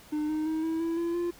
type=tone with pitch steps; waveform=triangle; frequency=302.1 / 309.2 / 316.4 / 323.8 / 331.4 / 339.1 / 347 Hz; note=D4 / D#4 / D#4 / E4 / E4 / E4 / F4; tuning=+49 / -11 / +29 / -31 / +9 / +49 / -11 cents; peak=-25 dBFS; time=0.12-1.31 s; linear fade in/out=10 ms; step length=170 ms; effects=pink hiss -53 dBFS RMS until 1.39 s